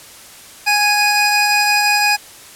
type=tone pair together; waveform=25% pulse; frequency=830.6 / 2486 Hz; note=G#5 / D#7; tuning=0 / -2 cents; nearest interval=octave + perfect fifth; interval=1898 cents; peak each=-11 dBFS; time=0.66-2.17 s; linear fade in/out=20 ms; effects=white hiss -39 dBFS RMS until 2.55 s + low-pass 12000 Hz 12 dB/octave